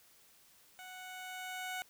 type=tone with level ramp; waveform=15% pulse; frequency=740 Hz; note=F#5; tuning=in tune; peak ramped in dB=-42 to -31 dBFS; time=0.79-1.82 s; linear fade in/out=0 ms; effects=white hiss -64 dBFS RMS until 1.89 s